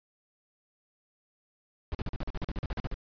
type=noise bursts; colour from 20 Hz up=brown; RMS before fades=-32 dBFS; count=15; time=1.92-2.942 s; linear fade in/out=0 ms; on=28 ms; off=43 ms; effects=resampled to 11025 Hz